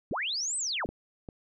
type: linear two-way sweep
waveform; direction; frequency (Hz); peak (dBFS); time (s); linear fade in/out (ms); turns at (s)
sine; up then down; 103.83 to 8372 to 103.83; -29; 0.11-0.86; 0; 0.57
type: clicks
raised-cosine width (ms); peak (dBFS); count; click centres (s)
2; -27; 2; 0.89 / 1.288
effects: none